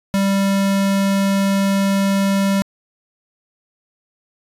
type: tone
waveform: square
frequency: 196.4 Hz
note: G3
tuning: 4 cents sharp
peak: -15 dBFS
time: 0.14-2.62 s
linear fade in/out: 0 ms
effects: resampled to 32000 Hz